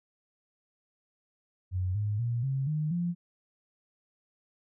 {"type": "tone with pitch steps", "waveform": "sine", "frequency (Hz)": [92, 104.47, 118.62, 134.7, 152.95, 173.67], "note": ["F#2", "G#2", "A#2", "C#3", "D#3", "F3"], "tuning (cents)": [-9, 11, 31, -49, -29, -9], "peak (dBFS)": -27, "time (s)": [1.71, 3.15], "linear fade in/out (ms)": 50, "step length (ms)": 240, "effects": []}